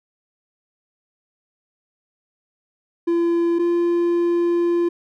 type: tone pair in turn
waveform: triangle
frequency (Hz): 340.2 / 344.7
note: F4 / F4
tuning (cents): -45 / -23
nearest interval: unison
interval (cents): 22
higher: second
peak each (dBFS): -14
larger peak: neither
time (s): 3.07-3.59 / 3.59-4.89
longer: second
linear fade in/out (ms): 10
effects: none